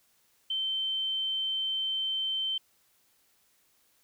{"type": "tone", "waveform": "sine", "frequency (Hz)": 3100, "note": "G7", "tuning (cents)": -20, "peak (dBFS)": -28, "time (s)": [0.5, 2.58], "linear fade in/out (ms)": 5, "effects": ["white hiss -68 dBFS RMS until 4.03 s"]}